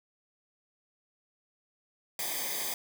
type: noise with comb filter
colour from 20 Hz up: white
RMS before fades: -34 dBFS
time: 2.19-2.74 s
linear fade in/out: 2 ms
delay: 0.72 ms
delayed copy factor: -1
effects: none